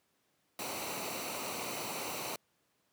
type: noise with comb filter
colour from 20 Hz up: pink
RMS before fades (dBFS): -39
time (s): 0.59-2.36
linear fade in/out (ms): 2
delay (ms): 0.59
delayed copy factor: -0.6
effects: pink hiss -75 dBFS RMS until 2.92 s + high-pass 150 Hz 12 dB/octave